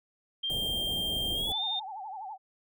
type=tone with pitch glide; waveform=sine; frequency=3180 to 3632 Hz; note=G7 to A#7; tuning=+24 to -46 cents; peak=-29 dBFS; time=0.43-1.8 s; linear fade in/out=10 ms; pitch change=+230 cents; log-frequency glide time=1.34-1.62 s
type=band-stop noise; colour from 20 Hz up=pink; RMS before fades=-38 dBFS; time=0.5-1.52 s; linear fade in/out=0 ms; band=770 to 8100 Hz; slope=48 dB/octave
type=tone with vibrato; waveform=sine; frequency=814 Hz; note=G#5; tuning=35 cents flat; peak=-37 dBFS; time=1.46-2.38 s; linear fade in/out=50 ms; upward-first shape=sine; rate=12 Hz; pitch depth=150 cents each way
effects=none